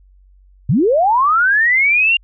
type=linear sweep; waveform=sine; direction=up; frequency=101.8 to 2815 Hz; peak=-10 dBFS; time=0.69-2.17 s; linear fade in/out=5 ms; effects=added 47 Hz sine -45 dBFS peak until 2.23 s